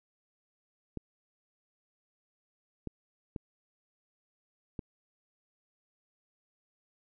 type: clicks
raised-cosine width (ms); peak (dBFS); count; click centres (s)
3; -24; 4; 0.973 / 2.873 / 3.362 / 4.792
effects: none